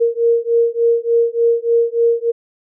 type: beating tone pair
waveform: sine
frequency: 464.4 / 467.8 Hz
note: A#4 / A#4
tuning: -7 / +6 cents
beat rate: 3.4 Hz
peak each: -15 dBFS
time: 0-2.32 s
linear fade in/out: 20 ms
effects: none